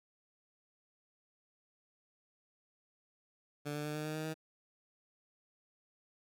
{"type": "tone with pitch steps", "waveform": "15% pulse", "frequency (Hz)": [146.83, 148.62, 150.44, 152.27, 154.13, 156.01, 157.91], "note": ["D3", "D3", "D3", "D#3", "D#3", "D#3", "D#3"], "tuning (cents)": [0, 21, 42, -37, -16, 5, 26], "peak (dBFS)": -31, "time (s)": [3.65, 4.343], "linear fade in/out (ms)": 20, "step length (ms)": 99, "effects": []}